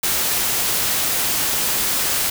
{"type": "noise", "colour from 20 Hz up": "white", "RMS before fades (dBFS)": -20, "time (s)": [0.03, 2.3], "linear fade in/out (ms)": 5, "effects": []}